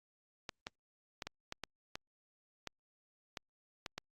clicks, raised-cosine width 0.2 ms, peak -23 dBFS, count 11, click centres 0.492 / 0.669 / 1.222 / 1.27 / 1.524 / 1.637 / 1.955 / 2.673 / 3.372 / 3.862 / 3.98 s, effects Opus 48 kbps

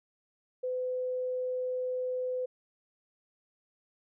sine tone, 506 Hz, B4, 42 cents sharp, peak -30 dBFS, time 0.63-2.46 s, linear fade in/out 10 ms, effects none

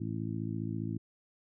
harmonic tone, 54.9 Hz, A1, 3 cents flat, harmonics 2 / 3 / 4 / 5 / 6, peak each -37 / -39 / -40 / -41 / -42 dBFS, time 0-0.98 s, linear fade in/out 10 ms, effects none

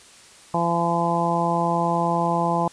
harmonic tone, 170 Hz, F3, 46 cents flat, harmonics 1 / 2 / 3 / 4 / 5 / 6, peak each -25 / -29 / -29 / -26 / -24 / -26 dBFS, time 0.54-2.68 s, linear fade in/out 2 ms, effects white hiss -48 dBFS RMS until 2.72 s + resampled to 22050 Hz

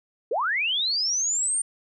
sine linear sweep, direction up, 392.9 to 9000 Hz, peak -22 dBFS, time 0.31-1.62 s, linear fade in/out 5 ms, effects none

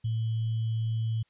sine tone with sample-and-hold, 112.2 Hz, A2, 34 cents sharp, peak -26 dBFS, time 0.04-1.23 s, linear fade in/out 10 ms, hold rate 3150 Hz, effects white hiss -71 dBFS RMS until 1.29 s + resampled to 8000 Hz

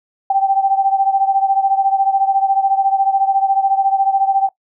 sine beating tone pair, 778 / 792 Hz, G5 / G5, -13 / +18 cents, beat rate 14 Hz, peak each -13 / -17 dBFS, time 0.3-4.49 s, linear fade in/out 5 ms, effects noise-tail reverb RT60 0.1 s tail -19 dB re dry

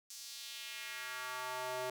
square tone with high-pass filter sweep, 127.2 Hz, C3, 48 cents flat, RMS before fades -43 dBFS, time 0.1-1.9 s, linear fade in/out 2 ms, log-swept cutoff 5900 to 530 Hz, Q 1.7, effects none

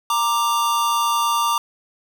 square tone pair together, 931 / 1180.8 Hz, A#5 / D6, -2 / +9 cents, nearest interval major third, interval 411 cents, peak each -22 / -20 dBFS, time 0.1-1.58 s, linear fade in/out 2 ms, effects none

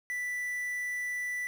triangle tone with quantisation, 1975.5 Hz, B6, in tune, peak -30 dBFS, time 0.1-1.47 s, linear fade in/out 0 ms, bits 8, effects none

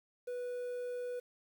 triangle tone with quantisation, 492 Hz, B4, 7 cents flat, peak -35 dBFS, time 0.27-1.2 s, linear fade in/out 10 ms, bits 10, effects none

